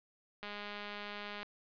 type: click train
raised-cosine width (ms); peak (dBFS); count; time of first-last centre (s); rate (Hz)
0.3; -28; 207; 0.43-1.43; 206
effects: resampled to 11025 Hz + 11-bit